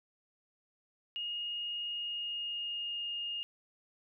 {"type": "tone with pitch glide", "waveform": "sine", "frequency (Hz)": [2859, 2839], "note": ["F7", "F7"], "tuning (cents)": [40, 28], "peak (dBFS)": -35, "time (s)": [1.16, 3.43], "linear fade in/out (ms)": 0, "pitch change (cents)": -12, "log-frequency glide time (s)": [1.88, 3.06], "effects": []}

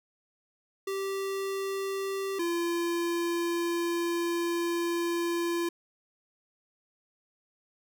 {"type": "tone pair in turn", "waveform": "square", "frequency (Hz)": [389.9, 341.8], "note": ["G4", "F4"], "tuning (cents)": [-9, -37], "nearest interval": "major second", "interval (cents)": 228, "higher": "first", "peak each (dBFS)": [-31, -28], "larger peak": "second", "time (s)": [[0.87, 2.39], [2.39, 5.69]], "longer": "second", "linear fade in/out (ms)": 5, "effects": []}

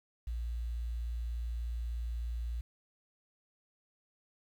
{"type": "tone", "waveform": "sine", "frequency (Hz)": 58.27, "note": "A#1", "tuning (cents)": 0, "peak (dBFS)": -33, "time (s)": [0.27, 2.61], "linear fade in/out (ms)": 5, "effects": ["tanh soft clip ceiling -29 dBFS", "10-bit"]}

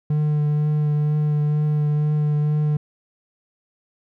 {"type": "tone with vibrato", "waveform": "triangle", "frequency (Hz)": 149.8, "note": "D3", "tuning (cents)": 35, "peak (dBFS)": -15, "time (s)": [0.1, 2.77], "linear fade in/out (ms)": 5, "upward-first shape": "triangle", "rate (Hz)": 2.1, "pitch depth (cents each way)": 17, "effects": []}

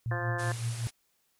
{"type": "tone with tremolo", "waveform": "sine", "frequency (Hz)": 116.54, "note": "A#2", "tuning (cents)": 0, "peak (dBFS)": -27, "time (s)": [0.06, 0.87], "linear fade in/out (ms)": 0, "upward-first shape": "triangle", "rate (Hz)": 5.3, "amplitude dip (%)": 75}
{"type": "harmonic tone", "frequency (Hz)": 174.61, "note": "F3", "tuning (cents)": 0, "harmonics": [2, 3, 4, 5, 6, 7, 8, 9, 10], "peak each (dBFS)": [-41, -40, -39, -47, -40, -46, -47, -41, -37], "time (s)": [0.11, 0.52], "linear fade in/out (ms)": 2}
{"type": "low-pass noise", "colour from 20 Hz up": "white", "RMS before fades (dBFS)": -45, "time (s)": [0.38, 0.91], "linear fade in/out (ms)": 20, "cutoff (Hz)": 11000, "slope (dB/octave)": 96}
{"effects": ["white hiss -73 dBFS RMS until 1.39 s"]}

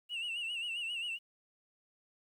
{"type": "tone with vibrato", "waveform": "sine", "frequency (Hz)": 2794, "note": "F7", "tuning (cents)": 0, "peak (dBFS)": -33, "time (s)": [0.09, 1.19], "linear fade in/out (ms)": 50, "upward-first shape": "sine", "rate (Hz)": 7.5, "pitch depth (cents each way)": 88, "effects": ["tanh soft clip ceiling -34 dBFS", "11-bit"]}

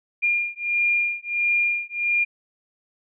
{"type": "beating tone pair", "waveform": "sine", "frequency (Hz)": [2408, 2409.5], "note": ["D7", "D7"], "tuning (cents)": [43, 44], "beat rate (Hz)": 1.5, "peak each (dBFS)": -23, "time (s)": [0.22, 2.25], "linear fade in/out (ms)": 20, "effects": []}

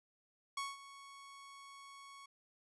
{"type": "tone with ADSR envelope", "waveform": "sawtooth", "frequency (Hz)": 1108.7, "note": "C#6", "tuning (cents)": 0, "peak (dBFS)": -33, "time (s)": [0.57, 2.26], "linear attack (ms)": 5, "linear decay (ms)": 190, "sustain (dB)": -16, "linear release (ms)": 6, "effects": ["resampled to 24000 Hz"]}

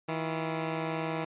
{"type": "tone pair together", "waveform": "10% pulse", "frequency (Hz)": [160.8, 341.3], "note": ["E3", "F4"], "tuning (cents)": [-43, -40], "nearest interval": "octave + minor second", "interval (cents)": 1303, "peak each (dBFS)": [-23, -31], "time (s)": [0.08, 1.25], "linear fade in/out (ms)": 10, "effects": ["resampled to 8000 Hz"]}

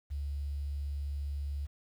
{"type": "tone", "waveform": "sine", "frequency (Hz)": 71.3, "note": "C#2", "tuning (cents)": 49, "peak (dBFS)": -33, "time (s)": [0.1, 1.67], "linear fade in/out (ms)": 20, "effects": ["10-bit"]}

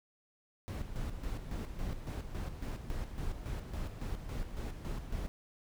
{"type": "noise with tremolo", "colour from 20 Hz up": "brown", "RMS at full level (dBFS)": -37, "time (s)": [0.68, 5.28], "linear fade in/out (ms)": 0, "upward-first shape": "square", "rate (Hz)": 3.6, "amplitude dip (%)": 55, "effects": []}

